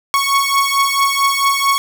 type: beating tone pair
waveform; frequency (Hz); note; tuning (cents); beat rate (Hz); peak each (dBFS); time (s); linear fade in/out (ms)
sawtooth; 1105 / 1109.5; C#6 / C#6; -6 / +1; 4.5; -12; 0.14-1.78; 0
effects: none